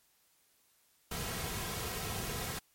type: noise with comb filter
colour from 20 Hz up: pink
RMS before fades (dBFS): -38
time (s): 1.11-2.59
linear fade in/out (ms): 5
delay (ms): 3.4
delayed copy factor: -0.55
effects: white hiss -70 dBFS RMS until 2.74 s + MP3 64 kbps

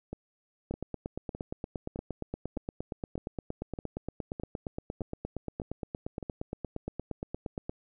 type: two click trains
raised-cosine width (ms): 2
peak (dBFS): -21 / -24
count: 61 / 11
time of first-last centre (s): 0.71-7.695 / 0.13-6.228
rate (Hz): 8.59 / 1.64
effects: none

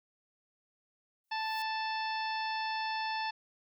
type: noise with exponential growth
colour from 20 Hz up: blue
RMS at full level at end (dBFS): -48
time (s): 1.24-1.62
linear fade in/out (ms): 1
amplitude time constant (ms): 81
type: harmonic tone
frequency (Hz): 880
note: A5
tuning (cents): 0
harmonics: 1 / 2 / 3 / 4 / 5 / 6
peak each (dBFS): -34 / -40 / -42 / -46 / -45 / -46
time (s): 1.31-3.31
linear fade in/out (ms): 10
effects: none

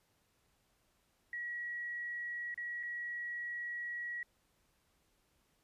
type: tone with dropouts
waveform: sine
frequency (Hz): 1917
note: A#6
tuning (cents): +48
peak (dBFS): -38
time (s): 1.33-4.23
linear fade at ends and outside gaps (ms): 2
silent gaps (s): 2.543-2.576 / 2.83-2.833
effects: pink hiss -75 dBFS RMS until 5.63 s + resampled to 32000 Hz

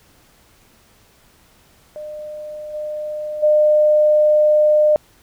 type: tone with level steps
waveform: sine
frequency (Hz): 605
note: D#5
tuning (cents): -49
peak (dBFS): -28 / -23 / -10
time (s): 1.96-4.96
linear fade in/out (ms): 0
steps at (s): 2.73 / 3.42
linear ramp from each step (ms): 20
effects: pink hiss -53 dBFS RMS until 5.22 s

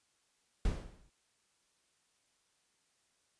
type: noise with exponential decay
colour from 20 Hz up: brown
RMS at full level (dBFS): -30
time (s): 0.65-1.1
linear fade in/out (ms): 2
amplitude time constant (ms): 97
effects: white hiss -75 dBFS RMS until 3.39 s + resampled to 22050 Hz

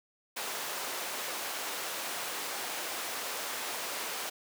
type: high-pass noise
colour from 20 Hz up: pink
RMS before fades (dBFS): -37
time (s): 0.36-4.3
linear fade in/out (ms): 10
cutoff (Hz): 550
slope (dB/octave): 12
effects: none

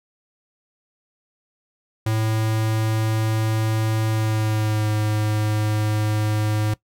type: tone with pitch glide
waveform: square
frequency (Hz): 110 to 106.81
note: A2 to G#2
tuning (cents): 0 to +49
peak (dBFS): -20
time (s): 2.06-6.74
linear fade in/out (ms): 5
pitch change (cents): -51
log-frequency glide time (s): 4.09-4.9
effects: noise-tail reverb RT60 0.1 s tail -19 dB re dry

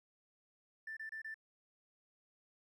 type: tone bursts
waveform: triangle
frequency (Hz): 1771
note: A6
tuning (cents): +11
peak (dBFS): -39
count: 4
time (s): 0.87-1.343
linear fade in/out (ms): 5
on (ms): 98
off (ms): 27
effects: tanh soft clip ceiling -40 dBFS

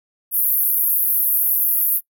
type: band-pass noise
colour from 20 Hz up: white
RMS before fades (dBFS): -18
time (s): 0.31-2.01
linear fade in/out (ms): 50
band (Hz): 11000 to 16000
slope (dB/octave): 96
effects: noise-tail reverb RT60 0.1 s tail -23 dB re dry

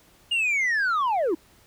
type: linear sweep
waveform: sine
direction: down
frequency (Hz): 2868 to 293.7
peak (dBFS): -18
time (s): 0.31-1.35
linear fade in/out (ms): 10
effects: tanh soft clip ceiling -20 dBFS + pink hiss -57 dBFS RMS until 1.66 s

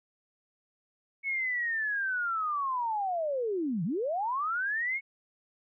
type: linear two-way sweep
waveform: sine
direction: down then up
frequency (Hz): 2217 to 151.3 to 2217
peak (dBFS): -28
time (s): 1.23-5.01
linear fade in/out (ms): 50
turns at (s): 3.84
effects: none

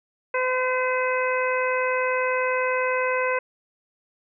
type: harmonic tone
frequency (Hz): 510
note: C5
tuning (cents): -44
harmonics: 1 / 2 / 3 / 4 / 5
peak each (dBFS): -24 / -27 / -29 / -30 / -31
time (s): 0.34-3.39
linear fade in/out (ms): 5
effects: none

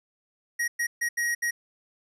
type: tone bursts at uneven times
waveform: square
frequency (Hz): 1893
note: A#6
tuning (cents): +26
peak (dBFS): -25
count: 5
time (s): 0.59-0.68 / 0.79-0.87 / 1.01-1.09 / 1.17-1.35 / 1.42-1.51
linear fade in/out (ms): 10
effects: resampled to 32000 Hz

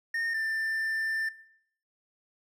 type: tone pair in turn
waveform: triangle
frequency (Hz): 1832 / 1782.9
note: A#6 / A6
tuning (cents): -31 / +22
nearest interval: unison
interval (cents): 47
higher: first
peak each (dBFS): -26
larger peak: neither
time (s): 0.14-0.34 / 0.34-1.29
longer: second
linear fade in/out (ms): 5
effects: noise-tail reverb RT60 0.7 s tail -20 dB re dry

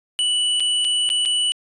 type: tone with dropouts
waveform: square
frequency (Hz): 2960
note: F#7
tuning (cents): 0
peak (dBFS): -18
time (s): 0.19-1.52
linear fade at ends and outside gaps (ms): 0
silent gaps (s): 0.598-0.604 / 0.845-0.849 / 1.091-1.101 / 1.252-1.258
effects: resampled to 24000 Hz

